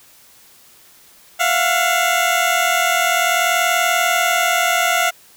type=tone pair together; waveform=15% pulse; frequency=679.6 / 720 Hz; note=F5 / F#5; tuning=-47 / -47 cents; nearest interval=minor second; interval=100 cents; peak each=-11 dBFS; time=1.39-5.11 s; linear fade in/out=20 ms; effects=white hiss -48 dBFS RMS until 5.36 s